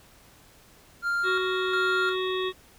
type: tone with tremolo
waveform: triangle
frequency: 1396 Hz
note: F6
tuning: 1 cent flat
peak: -22 dBFS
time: 1.02-2.16 s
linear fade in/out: 50 ms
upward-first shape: square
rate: 1.4 Hz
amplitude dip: 55%
type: harmonic tone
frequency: 372.3 Hz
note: F#4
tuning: 11 cents sharp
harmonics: 1 / 3 / 5 / 7 / 9 / 10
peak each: -27 / -34 / -37 / -40 / -37 / -37 dBFS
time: 1.23-2.53 s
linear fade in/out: 50 ms
effects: pink hiss -55 dBFS RMS until 2.78 s